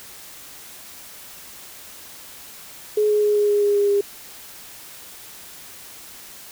sine tone with pitch steps, 422.5 / 419.8 / 417.2 / 414.5 / 411.9 / 409.3 / 406.7 / 404.1 Hz, G#4 / G#4 / G#4 / G#4 / G#4 / G#4 / G#4 / G#4, +30 / +19 / +8 / -3 / -14 / -25 / -36 / -47 cents, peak -15 dBFS, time 2.97-4.01 s, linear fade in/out 5 ms, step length 130 ms, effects white hiss -41 dBFS RMS until 6.51 s

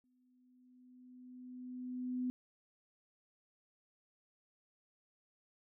sine tone with exponential growth, 251.3 Hz, B3, 30 cents sharp, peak -33 dBFS, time 0.04-2.3 s, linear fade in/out 0 ms, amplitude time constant 490 ms, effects none

